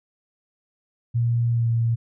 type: tone with pitch glide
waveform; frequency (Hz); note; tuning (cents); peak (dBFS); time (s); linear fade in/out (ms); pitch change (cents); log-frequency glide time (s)
sine; 118 to 115.77; A#2 to A#2; +22 to -11; -18; 1.14-1.96; 20; -33; 1.51-1.68
effects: none